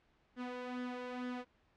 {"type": "tone with flanger", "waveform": "sawtooth", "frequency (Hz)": 248.8, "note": "B3", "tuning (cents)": 13, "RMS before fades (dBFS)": -42, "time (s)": [0.36, 1.45], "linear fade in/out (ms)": 50, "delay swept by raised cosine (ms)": [0.58, 2.18], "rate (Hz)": 2.2, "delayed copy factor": 0.55, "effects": ["pink hiss -72 dBFS RMS until 1.76 s", "low-pass 3000 Hz 12 dB/octave"]}